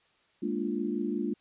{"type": "chord", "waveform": "sine", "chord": "Bb dominant seventh", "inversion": "third", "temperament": "equal", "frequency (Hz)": [207.7, 233.1, 293.7, 349.2], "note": ["Ab3", "Bb3", "D4", "F4"], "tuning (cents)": [0, 0, 0, 0], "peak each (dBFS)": -34, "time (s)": [0.42, 1.34], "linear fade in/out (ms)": 10, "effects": ["white hiss -67 dBFS RMS until 1.4 s", "resampled to 8000 Hz"]}